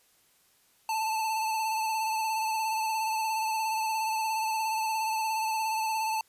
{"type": "tone with vibrato", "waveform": "square", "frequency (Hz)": 880, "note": "A5", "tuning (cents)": 0, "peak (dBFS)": -28, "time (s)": [0.89, 6.21], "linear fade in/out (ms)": 2, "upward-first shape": "sine", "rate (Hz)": 17, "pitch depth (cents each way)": 31, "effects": ["white hiss -65 dBFS RMS until 6.28 s", "resampled to 32000 Hz"]}